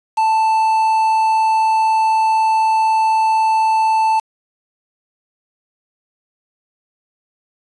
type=tone with quantisation; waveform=triangle; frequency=882 Hz; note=A5; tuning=4 cents sharp; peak=-10 dBFS; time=0.17-4.2 s; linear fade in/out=10 ms; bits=5; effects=resampled to 22050 Hz